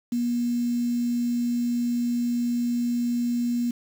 sine tone with quantisation, 240.1 Hz, B3, 49 cents flat, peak -22 dBFS, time 0.12-3.71 s, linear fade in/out 5 ms, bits 7, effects none

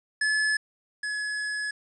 square tone pair in turn, 1719 / 1696.3 Hz, A6 / G#6, -41 / +36 cents, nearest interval unison, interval 23 cents, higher first, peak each -23 / -29 dBFS, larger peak first, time 0.21-0.57 / 1.03-1.71 s, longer second, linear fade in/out 5 ms, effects resampled to 22050 Hz + 9-bit

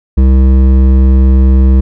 sine tone with hard clipping, 65.41 Hz, C2, in tune, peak -5 dBFS, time 0.17-1.81 s, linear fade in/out 10 ms, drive 11 dB, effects none

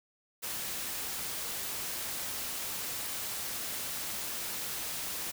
white noise, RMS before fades -37 dBFS, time 0.42-5.32 s, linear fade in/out 20 ms, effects none

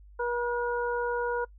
harmonic tone, 480.9 Hz, B4, 46 cents flat, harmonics 1 / 2 / 3, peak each -29 / -32 / -34 dBFS, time 0.19-1.45 s, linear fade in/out 10 ms, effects noise-tail reverb RT60 0.1 s tail -24 dB re dry + added 50 Hz sine -49 dBFS peak until 1.58 s

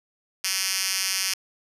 5% pulse tone with high-pass filter, 190 Hz, F#3, 46 cents sharp, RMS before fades -26 dBFS, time 0.44-1.34 s, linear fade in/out 5 ms, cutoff 3900 Hz, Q 1.5, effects resampled to 32000 Hz + 7-bit

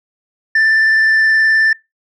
sine tone with vibrato, 1771 Hz, A6, 11 cents sharp, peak -6 dBFS, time 0.55-1.73 s, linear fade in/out 5 ms, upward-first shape sine, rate 19 Hz, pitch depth 13 cents each way, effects noise-tail reverb RT60 0.2 s tail -23 dB re dry + tanh soft clip ceiling -8 dBFS

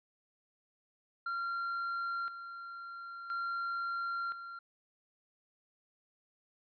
triangle tone with tremolo, 1379 Hz, F6, 22 cents flat, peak -32 dBFS, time 1.26-4.59 s, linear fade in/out 5 ms, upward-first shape square, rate 0.49 Hz, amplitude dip 65%, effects resampled to 11025 Hz

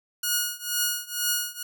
5% pulse tone with tremolo, 1445 Hz, F#6, 41 cents flat, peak -10 dBFS, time 0.23-1.63 s, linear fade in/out 5 ms, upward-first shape triangle, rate 2.1 Hz, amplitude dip 95%, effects none

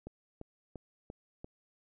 click train, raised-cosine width 2 ms, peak -30 dBFS, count 5, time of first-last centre 0.07-1.445 s, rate 2.91 Hz, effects none

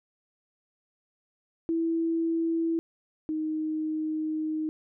sine tone pair in turn, 329.6 / 311.8 Hz, E4 / D#4, 0 / +4 cents, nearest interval minor second, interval 96 cents, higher first, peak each -24 / -27 dBFS, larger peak first, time 1.69-2.79 / 3.29-4.69 s, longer second, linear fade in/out 0 ms, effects none

